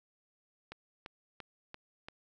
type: click train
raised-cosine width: 0.3 ms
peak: -28 dBFS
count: 5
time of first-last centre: 0.72-2.085 s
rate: 2.93 Hz
effects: none